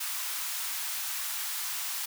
white high-pass noise, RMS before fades -34 dBFS, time 0-2.06 s, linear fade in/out 10 ms, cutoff 870 Hz, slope 24 dB/octave, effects none

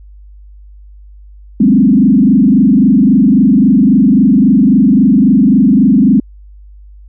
sine tone with frequency modulation, 232.4 Hz, A#3, 5 cents flat, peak -4 dBFS, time 1.6-6.2 s, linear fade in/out 5 ms, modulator 23.7 Hz, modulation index 2, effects added 50 Hz sine -33 dBFS peak until 7.08 s

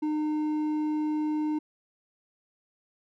sine tone with hard clipping, 304.9 Hz, D#4, 35 cents flat, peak -27 dBFS, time 0.02-1.59 s, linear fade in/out 10 ms, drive 5 dB, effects none

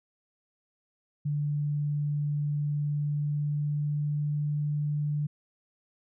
sine tone with pitch glide, 146.83 to 147.94 Hz, D3 to D3, 0 to +13 cents, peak -26 dBFS, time 1.25-5.27 s, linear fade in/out 10 ms, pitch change +13 cents, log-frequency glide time 2.92-4.46 s, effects none

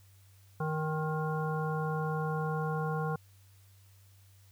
harmonic tone with a mistuned harmonic, 156.3 Hz, D#3, 8 cents sharp, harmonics 1 / 3 / 5 / 7 / 9, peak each -32 / -37 / -39 / -40 / -42 dBFS, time 0.6-3.16 s, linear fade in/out 5 ms, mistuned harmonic 7, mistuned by -29 cents, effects added 97 Hz sine -57 dBFS peak until 4.51 s + white hiss -66 dBFS RMS until 4.51 s

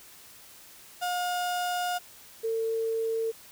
35% pulse / sine tone pair in turn, 715 / 450.4 Hz, F5 / A4, +41 / +40 cents, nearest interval minor sixth, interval 801 cents, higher first, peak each -26 dBFS, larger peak neither, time 1.01-1.99 / 2.43-3.32 s, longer first, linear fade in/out 20 ms, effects white hiss -51 dBFS RMS until 3.51 s

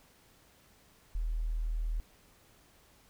sine tone, 39.94 Hz, D#1, 46 cents sharp, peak -30 dBFS, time 1.15-2 s, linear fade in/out 0 ms, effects pink hiss -63 dBFS RMS until 3.09 s

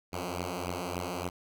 5% pulse beating tone pair, 87.31 / 90.81 Hz, F2 / F#2, 0 / -32 cents, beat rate 3.5 Hz, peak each -25 dBFS, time 0.12-1.3 s, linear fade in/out 20 ms, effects none

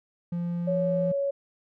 triangle tone with pitch glide, 172.9 to 171.61 Hz, F3 to F3, -17 to -30 cents, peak -25 dBFS, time 0.32-1.12 s, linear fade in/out 5 ms, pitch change -13 cents, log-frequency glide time 0.75-0.93 s
sine tone, 558 Hz, C#5, 11 cents sharp, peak -24 dBFS, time 0.67-1.31 s, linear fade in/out 10 ms
effects none

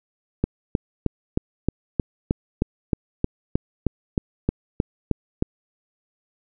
click train, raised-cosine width 3 ms, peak -6 dBFS, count 17, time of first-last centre 0.44-5.424 s, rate 3.21 Hz, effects none

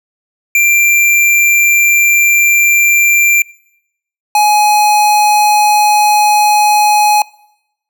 square tone pair in turn, 2368 / 839.9 Hz, D7 / G#5, +14 / +19 cents, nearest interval octave + tritone, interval 1795 cents, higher first, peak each -7 dBFS, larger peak neither, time 0.55-3.42 / 4.35-7.22 s, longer neither, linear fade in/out 2 ms, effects noise-tail reverb RT60 0.8 s tail -23 dB re dry

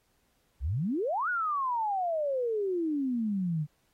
sine exponential two-way sweep, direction up then down, 57.9 to 1490 to 145 Hz, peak -27 dBFS, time 0.6-3.67 s, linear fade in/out 50 ms, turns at 1.29 s, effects pink hiss -72 dBFS RMS until 3.93 s + AAC 48 kbps

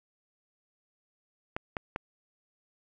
clicks, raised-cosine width 0.5 ms, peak -17 dBFS, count 3, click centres 1.565 / 1.768 / 1.961 s, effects none

